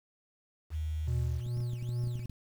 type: tone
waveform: sine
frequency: 77.78 Hz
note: D#2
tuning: in tune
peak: -31 dBFS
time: 0.7-1.42 s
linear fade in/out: 50 ms
type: tone with tremolo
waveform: triangle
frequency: 120.9 Hz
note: B2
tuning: 36 cents flat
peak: -27 dBFS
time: 1.07-2.26 s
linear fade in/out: 10 ms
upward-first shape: triangle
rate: 2.4 Hz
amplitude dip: 60%
type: clicks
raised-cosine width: 5 ms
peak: -31 dBFS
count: 12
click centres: 1.464 / 1.572 / 1.605 / 1.734 / 1.826 / 1.891 / 2.039 / 2.073 / 2.156 / 2.194 / 2.255 / 2.297 s
effects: 9-bit